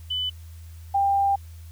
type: tone pair in turn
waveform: sine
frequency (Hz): 3000 / 794.6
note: F#7 / G5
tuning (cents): +23 / +23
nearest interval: octave + major seventh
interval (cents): 2300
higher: first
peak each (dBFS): -24 / -18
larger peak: second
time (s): 0.1-0.3 / 0.94-1.36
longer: second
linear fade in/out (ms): 10
effects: added 82 Hz sine -39 dBFS peak until 1.71 s + white hiss -56 dBFS RMS until 1.71 s